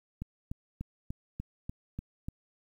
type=click train; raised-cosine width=5 ms; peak=-24 dBFS; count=8; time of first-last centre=0.22-2.285 s; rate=3.39 Hz; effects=10-bit